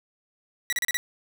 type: tone bursts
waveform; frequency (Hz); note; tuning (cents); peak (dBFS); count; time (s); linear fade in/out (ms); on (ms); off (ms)
sawtooth; 1944; B6; -28; -20; 5; 0.7-0.97; 0; 26; 35
effects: none